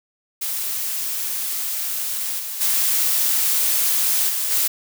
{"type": "noise with level steps", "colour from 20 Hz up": "blue", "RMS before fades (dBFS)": [-25, -29, -19, -23, -19], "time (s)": [0.41, 4.68], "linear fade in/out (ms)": 10, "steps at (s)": [2.38, 2.6, 4.28, 4.5], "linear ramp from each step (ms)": 20, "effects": []}